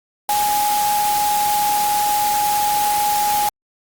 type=tone in noise; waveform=sine; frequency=830.6 Hz; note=G#5; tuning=in tune; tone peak=-16 dBFS; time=0.29-3.49 s; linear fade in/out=2 ms; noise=white; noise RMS=-24 dBFS; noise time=0.29-3.49 s; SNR=+5 dB; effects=Opus 48 kbps